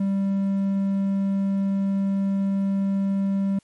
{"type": "tone", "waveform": "triangle", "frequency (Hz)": 196, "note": "G3", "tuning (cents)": 0, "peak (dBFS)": -18, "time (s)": [0, 3.59], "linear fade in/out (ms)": 5, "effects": ["white hiss -63 dBFS RMS until 3.63 s", "MP3 48 kbps"]}